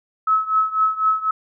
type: tone with tremolo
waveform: sine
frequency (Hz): 1292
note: E6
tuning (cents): -35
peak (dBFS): -12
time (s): 0.27-1.31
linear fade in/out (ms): 5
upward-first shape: triangle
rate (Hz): 4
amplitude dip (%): 90
effects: none